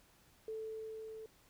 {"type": "tone with level ramp", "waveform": "sine", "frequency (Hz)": 440, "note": "A4", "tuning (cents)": 0, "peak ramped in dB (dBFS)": [-39, -46], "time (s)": [0.48, 1.26], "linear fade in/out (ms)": 2, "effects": ["pink hiss -67 dBFS RMS until 1.49 s"]}